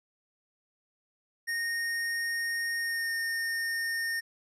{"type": "tone with pitch glide", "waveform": "square", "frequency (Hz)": [1851, 1830.8], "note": ["A#6", "A#6"], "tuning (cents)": [-13, -32], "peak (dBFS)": -30, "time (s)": [1.47, 4.21], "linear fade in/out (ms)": 20, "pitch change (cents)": -19, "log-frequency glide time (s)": [2.79, 3.12], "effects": ["resampled to 32000 Hz"]}